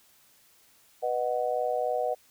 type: chord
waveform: sine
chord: B major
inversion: none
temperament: just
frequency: 493.9 / 617.4 / 740.8 Hz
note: B4 / D#5 / F#5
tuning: 0 / -14 / +2 cents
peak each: -30 dBFS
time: 1.02-2.15 s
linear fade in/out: 20 ms
effects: white hiss -61 dBFS RMS until 2.3 s